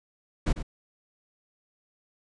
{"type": "noise with echo", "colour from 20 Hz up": "brown", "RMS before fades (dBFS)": -23, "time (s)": [0.46, 0.53], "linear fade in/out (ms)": 10, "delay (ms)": 99, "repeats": 1, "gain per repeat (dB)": -11, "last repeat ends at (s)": 0.629, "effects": ["resampled to 22050 Hz"]}